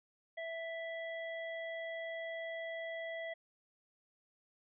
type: harmonic tone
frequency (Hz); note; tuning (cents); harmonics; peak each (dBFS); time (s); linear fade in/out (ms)
659.3; E5; 0; 1 / 3 / 5; -41 / -44 / -55; 0.37-3.34; 10
effects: none